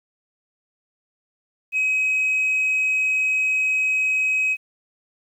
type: tone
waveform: sine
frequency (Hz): 2539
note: D#7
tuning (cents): +34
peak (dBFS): -16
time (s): 1.72-4.57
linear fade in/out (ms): 50
effects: tanh soft clip ceiling -16 dBFS + 9-bit